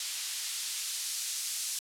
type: noise with band-pass filter sweep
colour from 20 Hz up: blue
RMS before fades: -35 dBFS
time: 0-1.79 s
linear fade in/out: 2 ms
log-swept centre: 3600 to 5600 Hz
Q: 0.73
effects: low-pass 12000 Hz 12 dB/octave